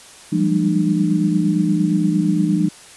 sine tone cluster, 170.1 / 190.3 / 198.9 / 223.8 / 302.1 Hz, F3 / F#3 / G3 / A3 / D4, -45 / +49 / +25 / +30 / +49 cents, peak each -19 / -24 / -20 / -27 / -19 dBFS, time 0.32-2.69 s, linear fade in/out 10 ms, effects white hiss -42 dBFS RMS until 2.96 s + resampled to 24000 Hz

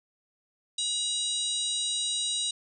harmonic tone with a mistuned harmonic, 960 Hz, B5, 49 cents flat, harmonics 3 / 4 / 5 / 6 / 7 / 8 / 9, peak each -39 / -29 / -41 / -41 / -40 / -42 / -34 dBFS, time 0.78-2.51 s, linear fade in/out 5 ms, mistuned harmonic 5, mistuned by +16 cents, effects none

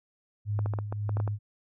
sine tone with tremolo, 103.83 Hz, G#2, in tune, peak -25 dBFS, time 0.45-1.39 s, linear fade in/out 50 ms, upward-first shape triangle, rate 1.7 Hz, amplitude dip 65%
clicks, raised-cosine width 1 ms, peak -21 dBFS, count 9, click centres 0.591 / 0.66 / 0.737 / 0.788 / 0.925 / 1.093 / 1.17 / 1.201 / 1.277 s
effects none

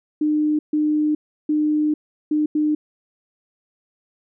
sine tone bursts at uneven times, 302.8 Hz, D#4, 47 cents flat, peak -16 dBFS, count 5, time 0.21-0.59 / 0.73-1.15 / 1.49-1.94 / 2.31-2.46 / 2.55-2.75 s, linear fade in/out 5 ms, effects none

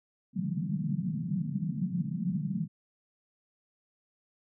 pink band-pass noise, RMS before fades -32 dBFS, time 0.33-2.68 s, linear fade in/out 50 ms, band 150 to 200 Hz, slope 48 dB/octave, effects none

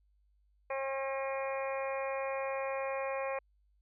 harmonic tone, 269.9 Hz, C#4, 46 cents flat, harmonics 2 / 3 / 4 / 5 / 6 / 7 / 8 / 9, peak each -35 / -42 / -41 / -52 / -50 / -47 / -48 / -45 dBFS, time 0.7-3.39 s, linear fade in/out 5 ms, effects added 50 Hz sine -67 dBFS peak until 3.81 s

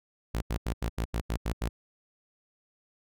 sawtooth tone bursts, 56.4 Hz, A1, 44 cents sharp, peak -24 dBFS, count 9, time 0.34-1.69 s, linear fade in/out 10 ms, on 78 ms, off 81 ms, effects none

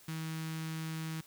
sawtooth tone with notch filter, 160 Hz, D#3, 49 cents sharp, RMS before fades -39 dBFS, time 0.08-1.21 s, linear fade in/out 5 ms, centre 580 Hz, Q 0.57, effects white hiss -59 dBFS RMS until 1.26 s

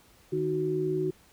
sine tone cluster, 153.7 / 310.4 / 370.9 Hz, D#3 / D#4 / F#4, -21 / -4 / +4 cents, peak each -33 / -34 / -27 dBFS, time 0.32-1.11 s, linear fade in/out 10 ms, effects pink hiss -59 dBFS RMS until 1.32 s

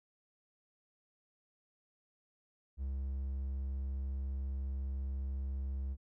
triangle tone, 67.2 Hz, C2, 47 cents sharp, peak -33 dBFS, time 2.77-5.97 s, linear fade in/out 50 ms, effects none

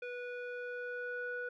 square tone with low-pass filter sweep, 490 Hz, B4, 14 cents flat, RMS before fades -41 dBFS, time 0.02-1.49 s, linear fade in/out 5 ms, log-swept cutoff 2200 to 1400 Hz, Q 4.1, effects none

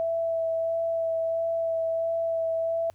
sine tone with vibrato, 659.3 Hz, E5, in tune, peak -24 dBFS, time 0-2.9 s, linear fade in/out 0 ms, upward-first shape sine, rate 1.5 Hz, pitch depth 11 cents each way, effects added 94 Hz sine -56 dBFS peak until 2.94 s + pink hiss -68 dBFS RMS until 2.94 s

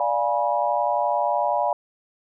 sine chord, D diminished seventh, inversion none, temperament equal with one note detuned, 587.3 / 698.5 / 830.6 / 970.8 Hz, D5 / F5 / Ab5 / Cb6, 0 / 0 / 0 / -30 cents, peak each -25 dBFS, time 0-1.73 s, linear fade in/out 2 ms, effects none

